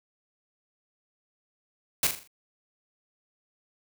white noise with echo, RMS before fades -23 dBFS, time 2.03-2.07 s, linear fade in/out 2 ms, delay 41 ms, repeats 5, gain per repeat -7 dB, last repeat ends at 2.275 s, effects none

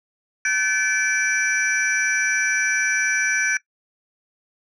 sine tone cluster, 1529 / 1726 / 2324 / 5860 Hz, G6 / A6 / D7 / F#8, -44 / -34 / -19 / -18 cents, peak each -21 / -22 / -22 / -26 dBFS, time 0.45-3.57 s, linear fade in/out 2 ms, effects noise-tail reverb RT60 0.1 s tail -20 dB re dry + tanh soft clip ceiling -13 dBFS

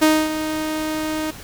sawtooth tone with ADSR envelope, 311.1 Hz, D#4, in tune, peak -7 dBFS, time 0.01-1.31 s, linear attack 18 ms, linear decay 260 ms, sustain -11 dB, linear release 8 ms, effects pink hiss -38 dBFS RMS until 1.43 s

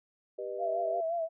sine chord, G augmented, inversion none, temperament just, 392 / 490 / 612.5 Hz, G4 / B4 / D#5, 0 / -14 / -27 cents, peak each -39 dBFS, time 0.38-1.01 s, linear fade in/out 10 ms
sine tone with vibrato, 668 Hz, E5, 23 cents sharp, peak -29 dBFS, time 0.58-1.29 s, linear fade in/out 50 ms, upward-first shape sine, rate 5.7 Hz, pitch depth 58 cents each way
effects none

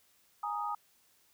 sine chord, Ab suspended second, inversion none, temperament equal, 830.6 / 932.3 / 1244.5 Hz, Ab5 / Bb5 / Eb6, 0 / 0 / 0 cents, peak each -37 / -39 / -36 dBFS, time 0.43-0.75 s, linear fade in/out 5 ms, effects white hiss -68 dBFS RMS until 1.33 s

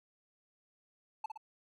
triangle tone with echo, 872 Hz, A5, 16 cents flat, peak -32 dBFS, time 1.24-1.26 s, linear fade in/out 5 ms, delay 58 ms, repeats 2, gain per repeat -5 dB, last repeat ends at 1.376 s, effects none

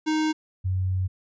square / sine tone pair in turn, 311.1 / 93.21 Hz, D#4 / F#2, 0 / +13 cents, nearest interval octave + major sixth, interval 2087 cents, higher first, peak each -22 dBFS, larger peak neither, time 0.06-0.33 / 0.64-1.08 s, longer second, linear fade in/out 20 ms, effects resampled to 16000 Hz

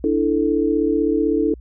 sine chord, D suspended second, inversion none, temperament equal, 293.7 / 329.6 / 440 Hz, D4 / E4 / A4, 0 / 0 / 0 cents, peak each -20 dBFS, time 0.04-1.54 s, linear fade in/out 2 ms, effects added 60 Hz sine -37 dBFS peak until 1.6 s

